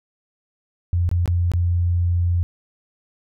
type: tone with dropouts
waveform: sine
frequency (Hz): 87.31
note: F2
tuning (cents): 0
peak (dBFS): -16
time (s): 0.93-2.43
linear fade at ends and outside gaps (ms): 0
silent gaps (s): 1.091-1.114 / 1.258-1.277 / 1.517-1.536
effects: none